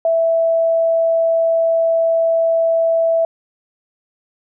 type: tone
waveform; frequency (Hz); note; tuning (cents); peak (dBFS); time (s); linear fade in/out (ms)
sine; 659.3; E5; 0; -12; 0.05-3.25; 2
effects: none